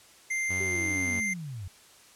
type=tone; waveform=square; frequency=2093 Hz; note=C7; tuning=in tune; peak=-28 dBFS; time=0.3-1.34 s; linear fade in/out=10 ms
type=tone with vibrato; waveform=sawtooth; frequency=92.5 Hz; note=F#2; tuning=in tune; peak=-31 dBFS; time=0.49-1.21 s; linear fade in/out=20 ms; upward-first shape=sine; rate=2.3 Hz; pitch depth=10 cents each way
type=linear sweep; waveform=sine; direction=down; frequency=394.3 to 83.8 Hz; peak=-35 dBFS; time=0.6-1.68 s; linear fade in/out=5 ms
effects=white hiss -55 dBFS RMS until 2.15 s + low-pass 10000 Hz 12 dB/octave